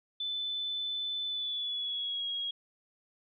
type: tone with pitch glide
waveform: sine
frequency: 3511 to 3295 Hz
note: A7 to G#7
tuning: -4 to -14 cents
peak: -32 dBFS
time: 0.2-2.51 s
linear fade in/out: 5 ms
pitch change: -110 cents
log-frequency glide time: 1.27-2.26 s
effects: none